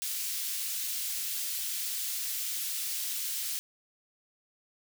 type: high-pass noise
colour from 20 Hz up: white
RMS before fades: -34 dBFS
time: 0.02-3.59 s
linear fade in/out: 0 ms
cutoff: 2900 Hz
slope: 12 dB/octave
effects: none